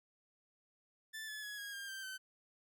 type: tone with pitch steps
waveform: sawtooth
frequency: 1760 / 1719.8 / 1680.5 / 1642.1 / 1604.6 / 1568 / 1532.2 Hz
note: A6 / A6 / G#6 / G#6 / G6 / G6 / G6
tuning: 0 / -40 / +20 / -20 / +40 / 0 / -40 cents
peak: -40 dBFS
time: 1.13-2.18 s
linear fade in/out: 20 ms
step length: 150 ms
effects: none